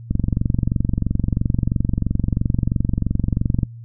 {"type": "click train", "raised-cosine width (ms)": 5, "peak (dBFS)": -6, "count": 82, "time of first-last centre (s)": [0.11, 3.632], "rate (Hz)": 23, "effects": ["noise-tail reverb RT60 0.1 s tail -22 dB re dry", "added 116 Hz sine -34 dBFS peak until 3.84 s"]}